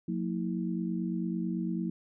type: tone cluster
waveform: sine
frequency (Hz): 179.4 / 228.4 / 324.4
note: F3 / A#3 / E4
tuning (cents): +47 / -35 / -28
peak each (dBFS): -32 / -35 / -36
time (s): 0.08-1.9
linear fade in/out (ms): 5
effects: none